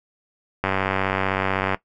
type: click train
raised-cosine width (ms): 0.5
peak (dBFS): -6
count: 107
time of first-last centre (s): 0.64-1.745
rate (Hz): 95.9
effects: noise-tail reverb RT60 0.1 s tail -17 dB re dry